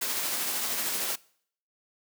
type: noise with tremolo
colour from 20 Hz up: white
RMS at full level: -29 dBFS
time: 0.01-1.16 s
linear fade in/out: 10 ms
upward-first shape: triangle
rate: 13 Hz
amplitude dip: 30%
effects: noise-tail reverb RT60 0.6 s tail -23 dB re dry + high-pass 200 Hz 12 dB/octave